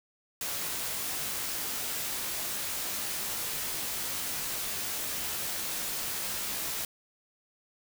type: noise with comb filter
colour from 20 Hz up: white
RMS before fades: -34 dBFS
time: 0.41-6.85 s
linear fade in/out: 2 ms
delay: 17 ms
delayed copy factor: -0.5
effects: none